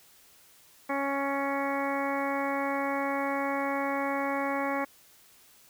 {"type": "harmonic tone with a mistuned harmonic", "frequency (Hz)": 277.2, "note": "C#4", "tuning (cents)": 0, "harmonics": [1, 2, 3, 4, 5, 6, 7, 8], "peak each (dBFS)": [-33, -33, -34, -35, -41, -41, -40, -38], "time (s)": [0.89, 4.85], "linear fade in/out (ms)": 10, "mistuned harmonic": 6, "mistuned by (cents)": 22, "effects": ["white hiss -58 dBFS RMS until 5.69 s"]}